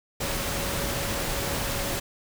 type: tone in noise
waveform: sine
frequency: 558 Hz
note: C#5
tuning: 11 cents sharp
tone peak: -37 dBFS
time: 0.2-2 s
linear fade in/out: 10 ms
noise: pink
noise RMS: -29 dBFS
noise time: 0.2-2 s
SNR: -11 dB
effects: none